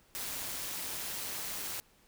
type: noise with amplitude modulation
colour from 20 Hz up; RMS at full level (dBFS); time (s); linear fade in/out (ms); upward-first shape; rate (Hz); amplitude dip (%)
white; -36; 0.15-1.8; 0; sine; 202; 60
effects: pink hiss -65 dBFS RMS until 2.07 s